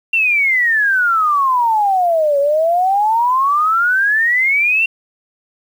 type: exponential two-way sweep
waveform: sine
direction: down then up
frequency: 2748 to 554.4 to 2748 Hz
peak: -11 dBFS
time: 0.13-4.86 s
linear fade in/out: 5 ms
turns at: 2.39 s
effects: 7-bit